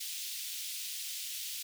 pink high-pass noise, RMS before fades -40 dBFS, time 0-1.63 s, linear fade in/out 10 ms, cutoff 2900 Hz, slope 24 dB/octave, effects none

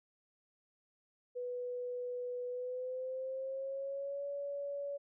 sine tone with pitch glide, 493.1 to 566.4 Hz, B4 to C#5, -3 to +37 cents, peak -37 dBFS, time 1.35-4.98 s, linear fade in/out 20 ms, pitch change +240 cents, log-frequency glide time 2.48-4.26 s, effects none

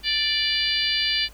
harmonic tone, 587.3 Hz, D5, in tune, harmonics 3 / 4 / 5 / 6 / 7 / 8, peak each -30 / -29 / -26 / -28 / -29 / -26 dBFS, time 0.03-1.29 s, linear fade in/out 50 ms, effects added 50 Hz sine -45 dBFS peak until 1.33 s + pink hiss -51 dBFS RMS until 1.33 s

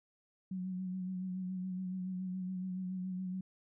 sine tone with vibrato, 185 Hz, F#3, in tune, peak -36 dBFS, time 0.51-3.41 s, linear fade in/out 5 ms, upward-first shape sine, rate 7.1 Hz, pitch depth 32 cents each way, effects none

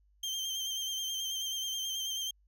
30% pulse tone with vibrato, 3153 Hz, G7, 9 cents sharp, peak -31 dBFS, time 0.23-2.31 s, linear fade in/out 5 ms, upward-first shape sine, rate 9.3 Hz, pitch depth 31 cents each way, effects added 50 Hz sine -64 dBFS peak until 2.47 s

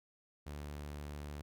sawtooth tone, 73.3 Hz, D2, 3 cents flat, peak -39 dBFS, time 0.46-1.42 s, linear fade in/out 10 ms, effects none

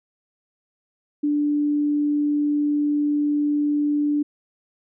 sine tone, 293.7 Hz, D4, in tune, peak -18 dBFS, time 1.23-4.23 s, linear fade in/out 10 ms, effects none

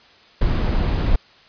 brown noise, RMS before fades -18 dBFS, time 0.41-1.16 s, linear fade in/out 5 ms, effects white hiss -50 dBFS RMS until 1.48 s + resampled to 11025 Hz

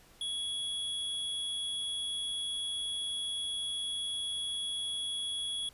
square tone, 3352 Hz, G#7, 15 cents sharp, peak -34 dBFS, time 0.21-5.69 s, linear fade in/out 2 ms, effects pink hiss -60 dBFS RMS until 5.73 s + resampled to 32000 Hz

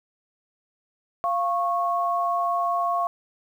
sine tone pair together, 694.8 / 1100 Hz, F5 / C#6, -9 / -14 cents, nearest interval minor sixth, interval 795 cents, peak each -24 dBFS, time 1.24-3.07 s, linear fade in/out 0 ms, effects 9-bit

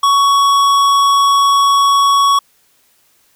sine tone with tanh clipping, 1118 Hz, C#6, 14 cents sharp, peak -10 dBFS, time 0.03-2.39 s, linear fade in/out 5 ms, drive 16 dB, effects white hiss -55 dBFS RMS until 3.35 s

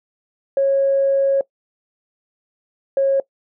sine tone pair in turn, 548 / 545.4 Hz, C#5 / C#5, -20 / -28 cents, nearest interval unison, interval 8 cents, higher first, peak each -12 dBFS, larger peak neither, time 0.57-1.41 / 2.97-3.2 s, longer first, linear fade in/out 2 ms, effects noise-tail reverb RT60 0.1 s tail -21 dB re dry + tanh soft clip ceiling -8 dBFS

